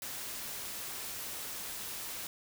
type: noise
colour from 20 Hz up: white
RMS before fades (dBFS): -41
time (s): 0.02-2.27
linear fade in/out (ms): 2
effects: none